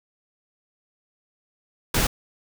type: noise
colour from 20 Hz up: pink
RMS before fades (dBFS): -21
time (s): 1.94-2.07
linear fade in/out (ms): 5
effects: none